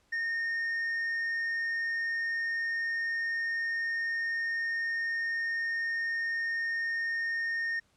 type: tone with tanh clipping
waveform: sine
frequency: 1836 Hz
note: A#6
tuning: 27 cents flat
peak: -30 dBFS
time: 0.12-7.8 s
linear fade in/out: 10 ms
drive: 3 dB
effects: pink hiss -69 dBFS RMS until 7.96 s + low-pass 9000 Hz 12 dB/octave